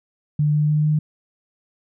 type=tone with pitch steps; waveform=sine; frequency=149.2 / 150.24 / 151.28 / 152.34 Hz; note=D3 / D3 / D#3 / D#3; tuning=+28 / +40 / -48 / -36 cents; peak=-15 dBFS; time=0.39-0.99 s; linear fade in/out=5 ms; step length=150 ms; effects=none